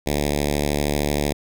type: tone with notch filter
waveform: 5% pulse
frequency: 73 Hz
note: D2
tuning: 10 cents flat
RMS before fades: -22 dBFS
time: 0.06-1.33 s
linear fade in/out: 10 ms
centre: 1200 Hz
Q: 0.8
effects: none